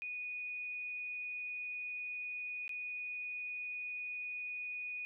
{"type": "tone with dropouts", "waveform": "sine", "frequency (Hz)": 2472, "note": "D#7", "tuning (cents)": -12, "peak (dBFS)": -39, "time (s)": [0.02, 5.05], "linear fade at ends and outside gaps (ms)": 0, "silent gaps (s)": [2.679, 2.693], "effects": []}